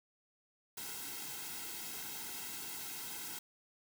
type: noise with comb filter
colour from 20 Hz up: white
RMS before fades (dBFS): -44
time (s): 0.77-3.39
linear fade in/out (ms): 5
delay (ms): 1.7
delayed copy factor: -1
effects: none